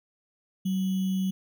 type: tone with sample-and-hold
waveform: sine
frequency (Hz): 189.1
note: F#3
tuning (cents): +38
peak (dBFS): -24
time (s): 0.65-1.31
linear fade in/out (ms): 10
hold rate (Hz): 3150
effects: none